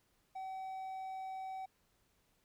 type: tone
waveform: triangle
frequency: 761 Hz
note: F#5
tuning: 48 cents sharp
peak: -39 dBFS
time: 0.35-1.66 s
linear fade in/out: 10 ms
effects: pink hiss -75 dBFS RMS until 2.44 s